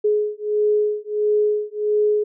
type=beating tone pair; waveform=sine; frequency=420 / 421.5 Hz; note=G#4 / G#4; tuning=+19 / +26 cents; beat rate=1.5 Hz; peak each=-20 / -20 dBFS; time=0.04-2.24 s; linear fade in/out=10 ms; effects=none